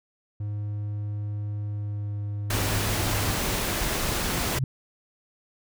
triangle tone with pitch glide, 103.83 to 102.82 Hz, G#2 to G#2, 0 to -17 cents, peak -26 dBFS, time 0.4-3.35 s, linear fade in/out 5 ms, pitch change -17 cents, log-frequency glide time 1.63-2.2 s
pink noise, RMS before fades -27 dBFS, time 2.5-4.59 s, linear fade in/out 5 ms
sine tone with exponential growth, 131.9 Hz, C3, 14 cents sharp, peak -19 dBFS, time 4.46-4.64 s, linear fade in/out 2 ms, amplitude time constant 37 ms
effects none

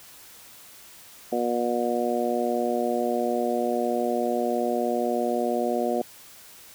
harmonic tone, 120.2 Hz, B2, 46 cents flat, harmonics 2 / 3 / 4 / 5 / 6, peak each -29 / -29 / -29 / -29 / -29 dBFS, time 1.32-6.02 s, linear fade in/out 5 ms, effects white hiss -48 dBFS RMS until 6.74 s

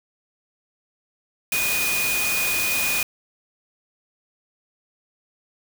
sine tone in noise, 2470 Hz, D#7, 13 cents flat, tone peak -23 dBFS, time 1.52-3.03 s, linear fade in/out 2 ms, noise white, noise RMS -25 dBFS, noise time 1.52-3.03 s, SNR -1 dB, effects none

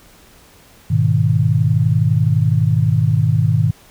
sine chord, G# minor, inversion none, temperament equal, 103.83 / 123.47 / 155.56 Hz, G#2 / B2 / D#3, 0 / 0 / 0 cents, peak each -16 dBFS, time 0.9-3.71 s, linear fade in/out 10 ms, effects pink hiss -47 dBFS RMS until 3.9 s

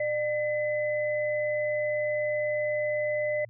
sine tone pair together, 600 / 2018 Hz, D5 / B6, +37 / +37 cents, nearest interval octave + major sixth, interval 2100 cents, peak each -26 / -33 dBFS, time 0-3.45 s, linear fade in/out 5 ms, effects added 115 Hz sine -48 dBFS peak until 3.49 s

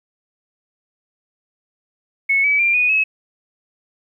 sine tone with pitch steps, 2200 / 2288 / 2380 / 2475 / 2574 Hz, C#7 / D7 / D7 / D#7 / E7, -14 / -46 / +22 / -10 / -42 cents, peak -13 dBFS, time 2.29-3.04 s, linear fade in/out 10 ms, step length 150 ms, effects 9-bit

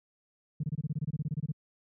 sine tone bursts, 150.6 Hz, D3, 44 cents sharp, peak -27 dBFS, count 16, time 0.6-1.518 s, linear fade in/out 5 ms, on 33 ms, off 26 ms, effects tanh soft clip ceiling -24 dBFS + high-pass 80 Hz 12 dB/octave

